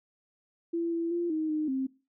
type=tone with pitch steps; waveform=sine; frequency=336.9 / 334.4 / 344.8 / 313.9 / 307.2 / 264.7 Hz; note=E4 / E4 / F4 / D#4 / D#4 / C4; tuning=+38 / +25 / -22 / +15 / -22 / +20 cents; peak=-27 dBFS; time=0.73-1.87 s; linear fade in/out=10 ms; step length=190 ms; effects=noise-tail reverb RT60 0.3 s tail -19 dB re dry